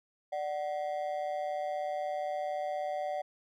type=ring-modulated tone; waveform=triangle; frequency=669 Hz; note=E5; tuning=25 cents sharp; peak=-27 dBFS; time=0.32-3.22 s; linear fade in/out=10 ms; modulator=78.5 Hz; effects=none